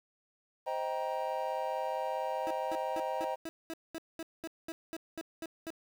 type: chord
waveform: triangle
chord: C minor seventh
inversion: none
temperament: just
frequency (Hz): 523.3 / 627.9 / 784.9 / 941.9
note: C5 / Eb5 / G5 / Bb5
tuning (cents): 0 / +16 / +2 / +18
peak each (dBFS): -36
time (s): 0.66-3.36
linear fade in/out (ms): 20
type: tone bursts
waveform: 30% pulse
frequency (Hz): 326.4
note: E4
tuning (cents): -17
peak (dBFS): -35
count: 14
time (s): 2.47-5.704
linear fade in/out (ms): 0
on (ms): 36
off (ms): 210
effects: 10-bit